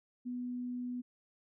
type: tone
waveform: sine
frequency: 246.9 Hz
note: B3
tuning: in tune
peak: -36 dBFS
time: 0.25-1.02 s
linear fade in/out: 20 ms
effects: none